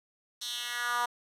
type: tone with high-pass filter sweep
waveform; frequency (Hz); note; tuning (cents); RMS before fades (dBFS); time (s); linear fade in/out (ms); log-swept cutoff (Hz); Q
10% pulse; 241.4; B3; -39; -33; 0.41-1.06; 10; 4400 to 920; 2.6
effects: resampled to 32000 Hz + 9-bit

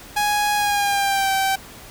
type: tone with pitch glide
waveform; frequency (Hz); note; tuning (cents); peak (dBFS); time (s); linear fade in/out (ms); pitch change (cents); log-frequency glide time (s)
sawtooth; 830.6 to 775; G#5 to G5; 0 to -20; -14; 0.16-1.56; 10; -120; 0.56-1.32
effects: pink hiss -41 dBFS RMS until 1.9 s

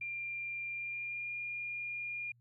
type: tone with pitch glide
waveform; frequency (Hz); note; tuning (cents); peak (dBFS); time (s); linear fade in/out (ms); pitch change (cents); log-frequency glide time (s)
sine; 2386 to 2415; D7 to D7; +27 to +48; -37; 0.01-2.32; 5; +21; 0.69-1.32
effects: added 119 Hz sine -64 dBFS peak until 2.4 s

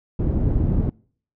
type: low-pass noise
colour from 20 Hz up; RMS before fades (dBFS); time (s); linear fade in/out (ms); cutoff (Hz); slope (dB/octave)
pink; -20; 0.19-0.9; 5; 250; 12
effects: noise-tail reverb RT60 0.5 s tail -25 dB re dry

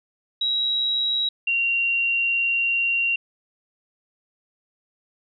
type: tone pair in turn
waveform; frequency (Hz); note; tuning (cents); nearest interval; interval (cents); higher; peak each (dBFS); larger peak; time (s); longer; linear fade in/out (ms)
sine; 3858 / 2759; B7 / F7; -41 / -22; tritone; 581; first; -20 / -19; second; 0.41-1.29 / 1.47-3.16; second; 5
effects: none

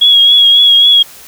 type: tone with vibrato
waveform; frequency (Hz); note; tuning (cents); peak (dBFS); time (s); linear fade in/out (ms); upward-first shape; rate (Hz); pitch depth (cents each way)
sine; 3322; G#7; 0; -3; 0.01-1.03; 10; triangle; 3.7; 37
effects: white hiss -35 dBFS RMS until 1.27 s

